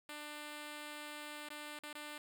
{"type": "tone with dropouts", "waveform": "5% pulse", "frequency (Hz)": 297.7, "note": "D4", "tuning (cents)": 24, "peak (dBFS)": -34, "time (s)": [0.09, 2.18], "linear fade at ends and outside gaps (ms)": 2, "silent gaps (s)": [[1.488, 1.503], [1.79, 1.834], [1.929, 1.951]], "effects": []}